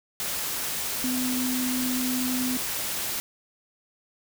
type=tone in noise; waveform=sine; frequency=253.2 Hz; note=B3; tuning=43 cents sharp; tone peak=-26 dBFS; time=1.04-2.57 s; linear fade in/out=0 ms; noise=white; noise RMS=-30 dBFS; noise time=0.2-3.2 s; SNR=+1 dB; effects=none